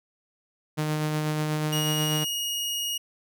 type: tone with tremolo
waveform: sawtooth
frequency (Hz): 153.1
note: D#3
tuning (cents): -28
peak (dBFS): -20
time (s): 0.77-2.25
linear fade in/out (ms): 20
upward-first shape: sine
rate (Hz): 8.2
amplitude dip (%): 25
type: tone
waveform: sawtooth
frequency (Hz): 2876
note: F#7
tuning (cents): -50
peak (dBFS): -24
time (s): 1.72-2.98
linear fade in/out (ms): 10
effects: none